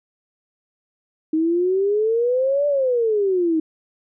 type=exponential two-way sweep; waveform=sine; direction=up then down; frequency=311.1 to 587.3 to 311.1 Hz; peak=-16 dBFS; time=1.33-3.6 s; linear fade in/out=5 ms; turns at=2.67 s; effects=none